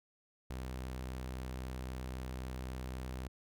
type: tone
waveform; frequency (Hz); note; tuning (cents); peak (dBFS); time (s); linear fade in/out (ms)
sawtooth; 63.8; C2; -43; -36; 0.5-3.28; 5
effects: none